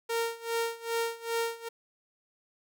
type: tone with tremolo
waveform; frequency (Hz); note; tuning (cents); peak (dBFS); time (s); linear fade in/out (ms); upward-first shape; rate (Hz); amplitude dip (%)
sawtooth; 461.3; A#4; -18; -23; 0.09-1.69; 10; sine; 2.5; 90
effects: none